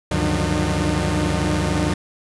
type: tone cluster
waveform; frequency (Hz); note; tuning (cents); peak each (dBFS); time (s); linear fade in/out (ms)
sawtooth; 70.8 / 95.1 / 152.7 / 179.4 / 302.2; C#2 / F#2 / D#3 / F3 / D4; +37 / +48 / -32 / +47 / +50; -21; 0.11-1.94; 5
effects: resampled to 24000 Hz